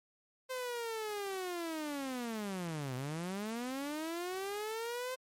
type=linear two-way sweep; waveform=sawtooth; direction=down then up; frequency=520 to 123.7 to 520 Hz; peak=-33 dBFS; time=0.49-5.16 s; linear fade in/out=20 ms; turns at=2.95 s; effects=MP3 64 kbps